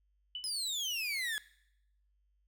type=tone with exponential decay; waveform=sine; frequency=2979 Hz; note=F#7; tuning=11 cents sharp; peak=-35 dBFS; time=0.35-0.57 s; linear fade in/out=2 ms; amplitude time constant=47 ms
type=exponential sweep; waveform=30% pulse; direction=down; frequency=5180 to 1668 Hz; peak=-31 dBFS; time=0.44-1.38 s; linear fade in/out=0 ms
effects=noise-tail reverb RT60 0.8 s tail -20 dB re dry + added 50 Hz sine -70 dBFS peak until 2.47 s